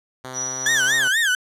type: tone with pitch glide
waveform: 5% pulse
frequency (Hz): 129.1 to 131.97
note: C3 to C3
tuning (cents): -23 to +15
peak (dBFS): -21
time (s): 0.24-1.08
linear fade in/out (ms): 5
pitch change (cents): +38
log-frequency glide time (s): 0.41-0.78
type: tone with tremolo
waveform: sine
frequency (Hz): 5860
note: F#8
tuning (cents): -18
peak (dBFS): -23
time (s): 0.33-0.99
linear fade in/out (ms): 50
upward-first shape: sine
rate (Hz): 3.3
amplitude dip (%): 35
type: tone with vibrato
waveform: 35% pulse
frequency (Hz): 1661.2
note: G#6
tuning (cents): 0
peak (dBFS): -15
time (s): 0.66-1.35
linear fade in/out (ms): 2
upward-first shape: sine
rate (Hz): 4.2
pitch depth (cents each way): 200
effects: low-pass 11000 Hz 12 dB/octave